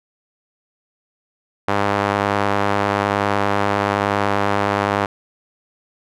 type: tone with band-pass filter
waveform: sawtooth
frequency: 101.1 Hz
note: G#2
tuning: 46 cents flat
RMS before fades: -19 dBFS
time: 1.68-5.06 s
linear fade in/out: 5 ms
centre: 1000 Hz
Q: 0.95
effects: none